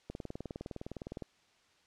click train, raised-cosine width 2 ms, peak -27 dBFS, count 23, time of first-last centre 0.1-1.222 s, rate 19.6 Hz, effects white hiss -68 dBFS RMS until 1.86 s + low-pass 5000 Hz 12 dB/octave

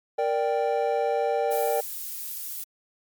triangle chord, G minor, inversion first, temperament equal, 466.2 / 587.3 / 784 Hz, Bb4 / D5 / G5, 0 / 0 / 0 cents, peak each -24 / -25 / -25 dBFS, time 0.18-1.81 s, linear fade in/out 10 ms
violet noise, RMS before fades -34 dBFS, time 1.51-2.64 s, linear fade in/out 5 ms
effects MP3 96 kbps

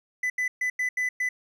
triangle tone bursts at uneven times, 2000 Hz, B6, 21 cents sharp, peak -22 dBFS, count 6, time 0.23-0.3 / 0.38-0.48 / 0.61-0.7 / 0.79-0.89 / 0.97-1.09 / 1.2-1.29 s, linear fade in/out 5 ms, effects none

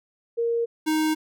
sine / square tone pair in turn, 466.2 / 311.8 Hz, A#4 / D#4, 0 / +4 cents, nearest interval perfect fifth, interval 696 cents, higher first, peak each -21 / -21 dBFS, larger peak neither, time 0.37-0.66 / 0.86-1.15 s, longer neither, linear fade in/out 20 ms, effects none

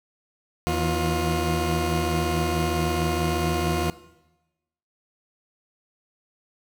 20% pulse tone cluster, 79.7 / 164 / 354.3 Hz, D#2 / E3 / F4, +42 / -9 / +25 cents, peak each -21 / -25 / -21 dBFS, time 0.67-3.9 s, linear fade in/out 0 ms, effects noise-tail reverb RT60 1.0 s tail -18 dB re dry

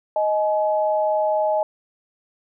sine tone pair together, 624 / 848 Hz, D#5 / G#5, +5 / +36 cents, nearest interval perfect fourth, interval 531 cents, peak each -19 / -22 dBFS, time 0.16-1.63 s, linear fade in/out 2 ms, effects none

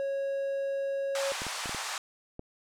triangle tone, 550 Hz, C#5, 14 cents flat, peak -27 dBFS, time 0-1.32 s, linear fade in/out 0 ms
pink band-pass noise, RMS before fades -36 dBFS, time 1.15-1.98 s, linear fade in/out 2 ms, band 750 to 9100 Hz, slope 24 dB/octave
clicks, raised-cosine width 2 ms, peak -26 dBFS, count 6, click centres 1.419 / 1.467 / 1.658 / 1.694 / 1.747 / 2.394 s
effects none

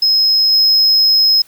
sine tone with level steps, 5130 Hz, E8, 48 cents flat, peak -7 / -5 dBFS, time 0.02-1.42 s, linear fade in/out 5 ms, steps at 0.52 s, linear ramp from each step 10 ms, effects tanh soft clip ceiling -7 dBFS + white hiss -48 dBFS RMS until 1.47 s

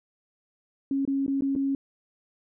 sine tone with dropouts, 274.1 Hz, C#4, 19 cents flat, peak -23 dBFS, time 0.91-1.75 s, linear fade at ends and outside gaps 2 ms, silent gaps 1.052-1.076 / 1.264-1.279 / 1.409-1.421 / 1.553-1.561 s, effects none

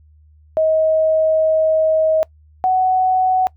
sine tone pair in turn, 633 / 745.6 Hz, D#5 / F#5, +30 / +13 cents, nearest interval minor third, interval 283 cents, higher second, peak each -12 dBFS, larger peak neither, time 0.57-2.23 / 2.64-3.47 s, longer first, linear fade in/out 0 ms, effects noise-tail reverb RT60 0.1 s tail -23 dB re dry + added 76 Hz sine -46 dBFS peak until 3.56 s

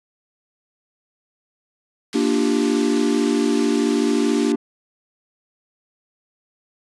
white band-pass noise, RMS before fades -34 dBFS, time 2.13-4.52 s, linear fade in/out 0 ms, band 1300 to 5600 Hz, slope 12 dB/octave
triangle chord, G minor seventh, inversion first, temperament equal with one note detuned, 233.1 / 293.7 / 347.4 / 392 Hz, Bb3 / D4 / F4 / G4, 0 / 0 / -9 / 0 cents, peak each -19 / -18 / -23 / -21 dBFS, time 2.14-4.56 s, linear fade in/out 10 ms
effects resampled to 24000 Hz

